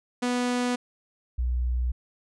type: tone pair in turn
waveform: sawtooth / sine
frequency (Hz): 246.2 / 61.35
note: B3 / B1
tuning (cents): -5 / -11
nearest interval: 2 octaves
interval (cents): 2406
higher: first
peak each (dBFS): -20 / -23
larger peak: first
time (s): 0.22-0.76 / 1.38-1.92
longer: neither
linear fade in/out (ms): 10
effects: resampled to 22050 Hz